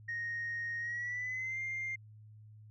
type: tone with pitch glide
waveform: sine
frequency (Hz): 1864.7 to 2105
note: A#6 to C7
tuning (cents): 0 to +10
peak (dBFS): -34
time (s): 0.08-1.96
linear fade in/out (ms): 10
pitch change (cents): +210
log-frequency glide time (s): 0.79-1.6
effects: tanh soft clip ceiling -32 dBFS + added 107 Hz sine -52 dBFS peak until 2.7 s